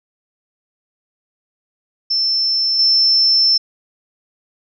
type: tone with level steps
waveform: sine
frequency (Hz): 5330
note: E8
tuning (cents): +18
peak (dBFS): -14 / -10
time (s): 2.1-3.58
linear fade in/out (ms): 10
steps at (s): 2.79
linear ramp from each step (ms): 2
effects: none